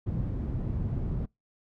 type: low-pass noise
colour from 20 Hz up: white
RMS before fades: -31 dBFS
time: 0.06-1.26 s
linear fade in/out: 10 ms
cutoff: 120 Hz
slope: 12 dB/octave
effects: noise-tail reverb RT60 0.2 s tail -25 dB re dry